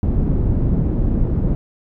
pink low-pass noise, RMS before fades -17 dBFS, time 0.03-1.55 s, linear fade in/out 0 ms, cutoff 240 Hz, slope 12 dB/octave, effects none

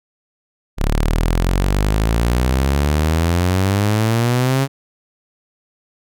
sawtooth exponential sweep, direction up, 34.72 to 138.59 Hz, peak -10 dBFS, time 0.77-4.68 s, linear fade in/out 50 ms, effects none

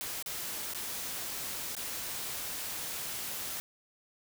white noise with dropouts, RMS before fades -38 dBFS, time 0.01-3.6 s, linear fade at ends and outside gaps 0 ms, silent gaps 0.225-0.261 / 0.736-0.747 / 1.751-1.767 s, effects none

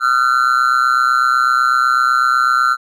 triangle tone with amplitude modulation, 1365 Hz, F6, 40 cents flat, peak -5 dBFS, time 0-2.77 s, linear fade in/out 50 ms, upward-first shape sine, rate 128 Hz, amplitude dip 95%, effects none

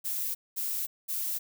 violet noise bursts, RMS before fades -32 dBFS, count 3, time 0.04-1.39 s, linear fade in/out 20 ms, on 310 ms, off 210 ms, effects none

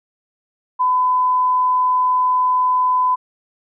sine tone, 1007 Hz, B5, 33 cents sharp, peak -13 dBFS, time 0.79-3.16 s, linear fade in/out 20 ms, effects none

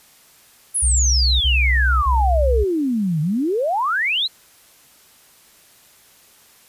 sine exponential two-way sweep, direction down then up, 11000 to 146.6 to 4222 Hz, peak -17 dBFS, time 0.74-4.28 s, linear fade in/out 20 ms, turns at 3.21 s
sine tone bursts, 64.3 Hz, C2, 30 cents flat, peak -15 dBFS, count 3, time 0.82-2.644 s, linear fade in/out 20 ms, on 590 ms, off 27 ms
effects white hiss -51 dBFS RMS until 6.68 s + resampled to 32000 Hz

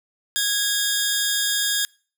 15% pulse tone pair together, 1646 / 3634 Hz, G#6 / A#7, -16 / -45 cents, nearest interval octave + major second, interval 1371 cents, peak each -16 dBFS, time 0.36-1.85 s, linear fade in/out 0 ms, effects noise-tail reverb RT60 0.4 s tail -25 dB re dry

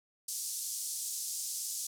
pink band-pass noise, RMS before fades -38 dBFS, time 0.28-1.87 s, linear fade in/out 5 ms, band 5600 to 12000 Hz, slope 24 dB/octave, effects none

